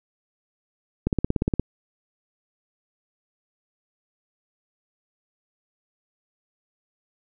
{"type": "click train", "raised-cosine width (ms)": 3, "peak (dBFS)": -8, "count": 10, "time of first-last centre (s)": [1.07, 1.596], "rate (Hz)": 17.1, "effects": []}